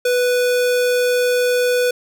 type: tone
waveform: square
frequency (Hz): 493.9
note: B4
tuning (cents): 0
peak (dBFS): -15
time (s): 0.05-1.91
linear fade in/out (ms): 5
effects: none

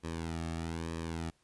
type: tone with flanger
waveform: sawtooth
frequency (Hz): 82.41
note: E2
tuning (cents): 0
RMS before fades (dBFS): -38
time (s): 0.03-1.31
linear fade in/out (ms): 20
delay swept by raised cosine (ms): 1.4 to 2.03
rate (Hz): 1.1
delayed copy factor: -0.75
effects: pink hiss -71 dBFS RMS until 1.43 s + resampled to 24000 Hz

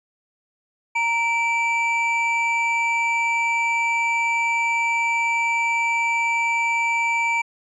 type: tone pair together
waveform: triangle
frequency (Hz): 929 / 2325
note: A#5 / D7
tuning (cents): -6 / -18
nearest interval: octave + major third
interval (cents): 1588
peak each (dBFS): -21 / -19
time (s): 0.95-7.42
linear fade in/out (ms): 10
effects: resampled to 24000 Hz

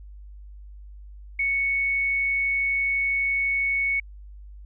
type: tone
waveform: sine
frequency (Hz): 2217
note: C#7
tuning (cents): 0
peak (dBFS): -21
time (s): 1.39-4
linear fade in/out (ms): 5
effects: added 50 Hz sine -40 dBFS peak until 4.65 s

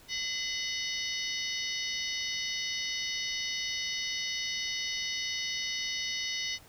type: harmonic tone with a mistuned harmonic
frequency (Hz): 740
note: F#5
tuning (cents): 0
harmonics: 3 / 4 / 5 / 6 / 7 / 8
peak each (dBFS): -37 / -38 / -39 / -40 / -40 / -41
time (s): 0.08-6.59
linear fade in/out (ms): 50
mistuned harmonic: 3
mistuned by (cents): -150
effects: pink hiss -56 dBFS RMS until 6.68 s

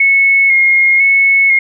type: tone with vibrato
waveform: sine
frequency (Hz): 2172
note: C#7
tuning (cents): -36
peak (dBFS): -6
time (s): 0-1.59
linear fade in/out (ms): 5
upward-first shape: square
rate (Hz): 1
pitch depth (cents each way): 22
effects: none

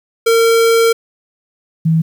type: tone pair in turn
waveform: square / sine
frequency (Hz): 457.6 / 161.79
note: A#4 / E3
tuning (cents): -32 / -32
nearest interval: octave + tritone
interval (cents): 1800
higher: first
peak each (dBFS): -9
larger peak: neither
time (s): 0.26-0.93 / 1.85-2.02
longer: first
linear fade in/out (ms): 10
effects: 8-bit

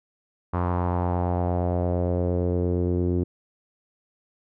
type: tone with low-pass filter sweep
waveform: sawtooth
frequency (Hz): 88.7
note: F2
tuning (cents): +27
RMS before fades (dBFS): -24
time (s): 0.53-3.24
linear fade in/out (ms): 10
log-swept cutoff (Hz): 1100 to 340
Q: 3
effects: none

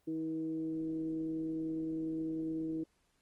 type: tone with frequency modulation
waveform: sine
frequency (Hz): 320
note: D#4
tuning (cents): +49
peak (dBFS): -34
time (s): 0.07-2.84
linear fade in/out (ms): 10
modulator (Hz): 160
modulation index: 0.41
effects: pink hiss -75 dBFS RMS until 3.21 s + Opus 24 kbps

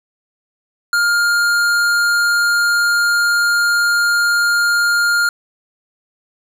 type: tone with tanh clipping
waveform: sine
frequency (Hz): 1409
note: F6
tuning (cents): +15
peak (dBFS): -14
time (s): 0.93-5.29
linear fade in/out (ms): 2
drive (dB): 17
effects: none

